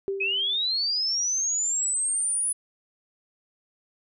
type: tone with exponential decay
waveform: sine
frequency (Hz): 392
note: G4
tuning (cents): 0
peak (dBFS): -23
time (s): 0.08-0.68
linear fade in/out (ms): 0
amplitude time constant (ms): 130
type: linear sweep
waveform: sine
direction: up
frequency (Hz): 2489 to 9956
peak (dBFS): -23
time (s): 0.2-2.53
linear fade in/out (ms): 10
effects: none